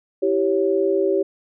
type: chord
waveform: sine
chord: C# diminished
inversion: first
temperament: equal with one note detuned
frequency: 329.6 / 390.2 / 554.4 Hz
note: E4 / G4 / C#5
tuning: 0 / -8 / 0 cents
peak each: -24 / -18 / -23 dBFS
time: 0.22-1.23 s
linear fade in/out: 10 ms
effects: none